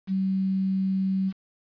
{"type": "tone with quantisation", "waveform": "sine", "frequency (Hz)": 191, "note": "G3", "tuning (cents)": -45, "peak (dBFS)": -22, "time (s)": [0.07, 1.33], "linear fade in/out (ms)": 50, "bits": 8, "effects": ["resampled to 11025 Hz"]}